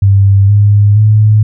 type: tone with pitch steps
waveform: sine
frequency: 98.7 / 102.77 / 107.01 Hz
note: G2 / G#2 / A2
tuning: +12 / -18 / -48 cents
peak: -3 dBFS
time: 0.02-1.43 s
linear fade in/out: 5 ms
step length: 470 ms
effects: none